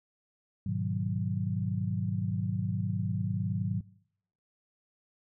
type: chord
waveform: sine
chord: G# minor seventh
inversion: none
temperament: equal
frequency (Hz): 103.83 / 123.47 / 155.56 / 185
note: G#2 / B2 / D#3 / F#3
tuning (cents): 0 / 0 / 0 / 0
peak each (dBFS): -33 / -36 / -36 / -33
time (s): 0.66-3.81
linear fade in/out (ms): 5
effects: noise-tail reverb RT60 0.7 s tail -22 dB re dry

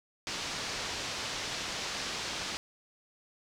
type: low-pass noise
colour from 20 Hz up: white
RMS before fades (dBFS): -37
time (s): 0.27-2.57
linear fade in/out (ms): 0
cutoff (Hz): 5900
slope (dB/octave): 24
effects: none

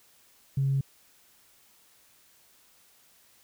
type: tone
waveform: sine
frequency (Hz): 136.5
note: C#3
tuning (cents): -26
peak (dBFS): -22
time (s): 0.57-0.81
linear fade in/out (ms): 5
effects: tanh soft clip ceiling -18 dBFS + white hiss -61 dBFS RMS until 3.43 s

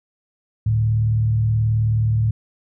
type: tone with frequency modulation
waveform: sine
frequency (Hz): 110.3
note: A2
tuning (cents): +5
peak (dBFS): -15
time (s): 0.66-2.31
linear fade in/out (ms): 5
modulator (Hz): 38.8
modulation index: 0.44
effects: none

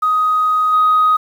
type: tone with level steps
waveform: sine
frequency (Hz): 1253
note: D#6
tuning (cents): +12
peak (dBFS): -11 / -8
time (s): 0.02-1.17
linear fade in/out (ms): 10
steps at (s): 0.72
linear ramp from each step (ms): 20
effects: tanh soft clip ceiling -6 dBFS + 7-bit

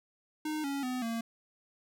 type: tone with pitch steps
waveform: square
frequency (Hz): 307.6 / 278.8 / 252.8 / 229.1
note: D#4 / C#4 / B3 / A#3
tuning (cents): -20 / +10 / +41 / -30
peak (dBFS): -33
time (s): 0.45-1.21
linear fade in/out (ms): 5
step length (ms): 190
effects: none

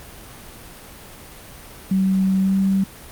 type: tone with pitch glide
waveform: sine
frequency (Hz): 190.7 to 193.36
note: G3 to G3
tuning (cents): -47 to -23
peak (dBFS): -15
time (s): 1.91-2.84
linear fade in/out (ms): 5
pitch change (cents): +24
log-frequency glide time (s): 2.39-2.55
effects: pink hiss -40 dBFS RMS until 3.11 s + Opus 32 kbps

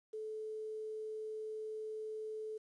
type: tone with quantisation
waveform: sine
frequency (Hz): 434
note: A4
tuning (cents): -24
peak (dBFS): -40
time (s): 0.13-2.58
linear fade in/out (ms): 10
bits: 11
effects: resampled to 24000 Hz

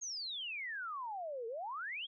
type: exponential two-way sweep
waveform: sine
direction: down then up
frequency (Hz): 6645 to 440 to 3404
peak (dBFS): -39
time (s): 0.01-2.07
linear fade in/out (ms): 20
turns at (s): 1.47
effects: none

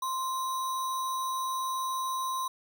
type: tone with sample-and-hold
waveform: sine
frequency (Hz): 1046.5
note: C6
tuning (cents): 0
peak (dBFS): -29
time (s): 0.02-2.48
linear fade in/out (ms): 5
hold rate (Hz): 4900
effects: none

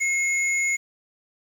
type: tone pair together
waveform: sine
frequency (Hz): 2158 / 6851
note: C#7 / A8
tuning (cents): -47 / -47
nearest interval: octave + minor sixth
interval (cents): 2000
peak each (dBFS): -20 / -26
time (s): 0-0.77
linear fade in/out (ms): 20
effects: tanh soft clip ceiling -16 dBFS + 8-bit

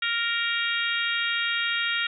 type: harmonic tone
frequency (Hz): 466.2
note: A#4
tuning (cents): 0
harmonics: 3 / 4 / 5 / 6 / 7 / 8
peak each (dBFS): -29 / -30 / -31 / -32 / -32 / -33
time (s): 0.02-2.07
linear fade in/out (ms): 5
effects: none

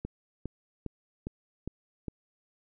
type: click train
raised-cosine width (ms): 3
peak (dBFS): -22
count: 6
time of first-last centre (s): 0.05-2.083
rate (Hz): 2.46
effects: none

